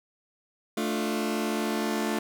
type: chord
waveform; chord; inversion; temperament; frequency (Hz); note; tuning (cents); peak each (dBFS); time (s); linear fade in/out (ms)
sawtooth; D minor; second; just; 220.2 / 293.7 / 352.4; A3 / D4 / F4; +2 / 0 / +16; -25 / -29 / -28; 0.77-2.19; 5
effects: none